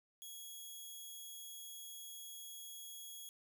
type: tone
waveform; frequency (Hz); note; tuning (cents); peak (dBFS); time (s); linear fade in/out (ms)
10% pulse; 3328; G#7; +3; -40; 0.22-3.29; 0
effects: none